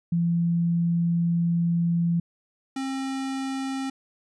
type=tone pair in turn; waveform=sine / square; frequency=170 / 267.7 Hz; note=F3 / C4; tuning=-46 / +40 cents; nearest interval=minor sixth; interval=786 cents; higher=second; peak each=-20 / -28 dBFS; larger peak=first; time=0.12-2.2 / 2.76-3.9 s; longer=first; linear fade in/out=5 ms; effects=resampled to 22050 Hz